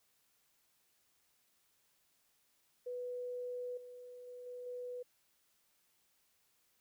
sine tone with level steps, 493.9 Hz, B4, in tune, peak -39 / -49 / -47 / -44 / -41 dBFS, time 2.86-5.03 s, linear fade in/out 10 ms, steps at 3.77 / 4.27 / 4.46 / 4.66 s, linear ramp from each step 5 ms, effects white hiss -75 dBFS RMS until 6.8 s

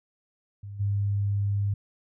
sine tone with level steps, 100.9 Hz, G#2, 49 cents flat, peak -36 / -23 dBFS, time 0.63-1.74 s, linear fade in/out 5 ms, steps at 0.79 s, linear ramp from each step 20 ms, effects none

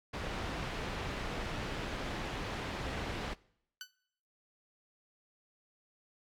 pink low-pass noise, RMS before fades -39 dBFS, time 0.13-3.34 s, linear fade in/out 10 ms, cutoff 3400 Hz, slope 12 dB/octave
15% pulse tone with exponential decay, 1500 Hz, F#6, 23 cents sharp, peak -31 dBFS, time 3.81-3.91 s, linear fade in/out 1 ms, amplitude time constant 21 ms
effects noise-tail reverb RT60 0.7 s tail -22 dB re dry + AAC 64 kbps

